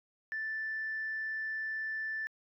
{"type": "tone", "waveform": "sine", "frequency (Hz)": 1762, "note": "A6", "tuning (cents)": 2, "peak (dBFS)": -33, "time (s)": [0.32, 2.27], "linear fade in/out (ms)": 0, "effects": ["tanh soft clip ceiling -29 dBFS"]}